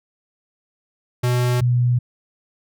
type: tone pair in turn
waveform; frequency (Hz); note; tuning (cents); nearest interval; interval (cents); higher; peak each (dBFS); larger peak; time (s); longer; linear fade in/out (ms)
square / sine; 123.47 / 122.55; B2 / B2; 0 / -13; unison; 13; first; -17 / -14; second; 1.23-1.61 / 1.61-1.99; neither; 10
effects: none